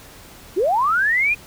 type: linear sweep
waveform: sine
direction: up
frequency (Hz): 316.3 to 2500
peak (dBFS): -15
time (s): 0.56-1.35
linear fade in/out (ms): 20
effects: pink hiss -43 dBFS RMS until 1.46 s